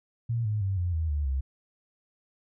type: tone with pitch steps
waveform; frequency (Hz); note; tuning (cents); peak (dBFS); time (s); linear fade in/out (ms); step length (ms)
sine; 116.54 / 106.25 / 96.87 / 88.32 / 80.52 / 73.42 / 66.93; A#2 / G#2 / G2 / F2 / E2 / D2 / C2; 0 / +40 / -20 / +20 / -40 / 0 / +40; -25; 0.29-1.41; 10; 160
effects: none